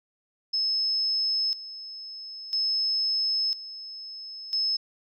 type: tone with tremolo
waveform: sine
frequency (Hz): 5200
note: E8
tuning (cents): -24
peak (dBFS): -23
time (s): 0.53-4.77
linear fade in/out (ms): 10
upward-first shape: square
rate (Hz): 0.5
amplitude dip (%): 80
effects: none